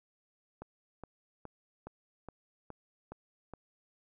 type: click train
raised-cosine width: 1 ms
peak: -30 dBFS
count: 8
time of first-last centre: 0.62-3.537 s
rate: 2.4 Hz
effects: none